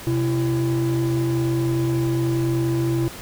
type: tone pair together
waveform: triangle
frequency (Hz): 128.4 / 335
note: C3 / E4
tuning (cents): -32 / +28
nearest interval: octave + perfect fourth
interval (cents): 1660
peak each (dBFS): -18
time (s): 0.07-3.08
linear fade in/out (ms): 0
effects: tanh soft clip ceiling -14 dBFS + pink hiss -37 dBFS RMS until 3.21 s